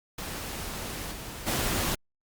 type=noise with level steps; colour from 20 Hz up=pink; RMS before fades=-36 / -40 / -28 dBFS; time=0.18-1.95 s; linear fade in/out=5 ms; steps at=1.11 / 1.46 s; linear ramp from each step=20 ms; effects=Opus 48 kbps